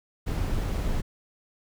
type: noise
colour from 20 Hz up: brown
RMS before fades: -27 dBFS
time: 0.26-1.02 s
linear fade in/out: 20 ms
effects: none